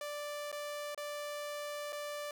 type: tone with dropouts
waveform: sawtooth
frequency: 587.3 Hz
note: D5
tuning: in tune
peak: -35 dBFS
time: 0.01-2.31 s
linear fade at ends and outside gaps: 2 ms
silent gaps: 0.517-0.526 / 0.947-0.976 / 1.924-1.928 s
effects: none